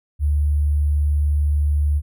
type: tone with sample-and-hold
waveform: sine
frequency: 73.42 Hz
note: D2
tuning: in tune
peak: -15 dBFS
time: 0.19-2.02 s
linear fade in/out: 50 ms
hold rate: 11025 Hz
effects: none